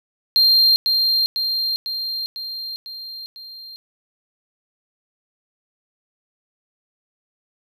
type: tone with echo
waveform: triangle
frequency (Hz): 4186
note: C8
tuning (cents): 0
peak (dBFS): -10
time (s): 0.36-0.76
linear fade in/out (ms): 0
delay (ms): 500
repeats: 6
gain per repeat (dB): -4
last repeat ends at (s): 3.76
effects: none